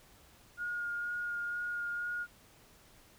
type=tone with vibrato; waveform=sine; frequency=1427 Hz; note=F6; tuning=37 cents sharp; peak=-34 dBFS; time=0.57-2.27 s; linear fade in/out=50 ms; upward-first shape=sine; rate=2.1 Hz; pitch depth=12 cents each way; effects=pink hiss -61 dBFS RMS until 3.18 s